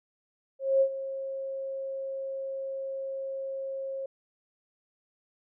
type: tone with ADSR envelope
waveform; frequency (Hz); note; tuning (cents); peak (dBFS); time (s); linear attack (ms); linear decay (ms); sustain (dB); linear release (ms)
sine; 539; C#5; -49; -18; 0.59-4.06; 220; 76; -14; 4
effects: none